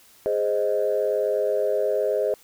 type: chord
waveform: sine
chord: Ab major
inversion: none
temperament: equal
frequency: 415.3 / 523.3 / 622.3 Hz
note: Ab4 / C5 / Eb5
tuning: 0 / 0 / 0 cents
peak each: -24 dBFS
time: 0.26-2.34 s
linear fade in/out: 0 ms
effects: tanh soft clip ceiling -12 dBFS + white hiss -54 dBFS RMS until 2.43 s